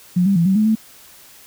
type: tone with pitch steps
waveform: sine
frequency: 178.9 / 197.2 / 168.4 / 191.2 / 214.3 / 219.5 Hz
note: F3 / G3 / E3 / G3 / A3 / A3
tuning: +42 / +11 / +37 / -43 / -45 / -4 cents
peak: -12 dBFS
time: 0.16-0.754 s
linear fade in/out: 10 ms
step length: 99 ms
effects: white hiss -45 dBFS RMS until 1.46 s